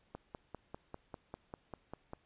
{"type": "click train", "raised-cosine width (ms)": 1, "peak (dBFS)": -29, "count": 11, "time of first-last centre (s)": [0.15, 2.134], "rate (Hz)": 5.04, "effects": ["pink hiss -72 dBFS RMS until 2.25 s", "resampled to 8000 Hz"]}